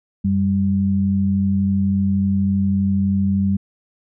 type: tone pair together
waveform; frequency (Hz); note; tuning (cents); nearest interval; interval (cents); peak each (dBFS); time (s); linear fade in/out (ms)
sine; 92.5 / 196; F#2 / G3; 0 / 0; octave + minor second; 1300; -21 / -16; 0.24-3.57; 10
effects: none